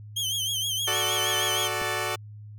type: tone with vibrato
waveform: sawtooth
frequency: 3175 Hz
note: G7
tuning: 21 cents sharp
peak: -23 dBFS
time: 0.16-1.68 s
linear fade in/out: 10 ms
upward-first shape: triangle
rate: 6.4 Hz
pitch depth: 99 cents each way
type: chord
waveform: 10% pulse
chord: D major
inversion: first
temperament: equal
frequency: 370 / 440 / 587.3 Hz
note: F#4 / A4 / D5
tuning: 0 / 0 / 0 cents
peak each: -23 dBFS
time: 0.87-2.16 s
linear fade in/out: 10 ms
type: click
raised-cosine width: 3 ms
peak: -25 dBFS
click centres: 1.817 s
effects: added 105 Hz sine -40 dBFS peak until 2.58 s